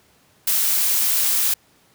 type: noise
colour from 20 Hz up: blue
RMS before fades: -19 dBFS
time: 0.47-1.54 s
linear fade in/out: 5 ms
effects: pink hiss -57 dBFS RMS until 1.94 s + high-pass 80 Hz 12 dB/octave